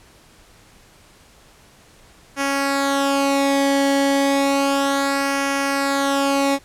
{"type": "tone with flanger", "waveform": "sawtooth", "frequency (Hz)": 277.2, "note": "C#4", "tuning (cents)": 0, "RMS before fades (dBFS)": -19, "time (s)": [2.36, 6.59], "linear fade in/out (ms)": 50, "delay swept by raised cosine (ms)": [0.25, 0.78], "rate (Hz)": 0.32, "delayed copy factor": -0.65, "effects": ["pink hiss -50 dBFS RMS until 6.64 s", "low-pass 11000 Hz 12 dB/octave"]}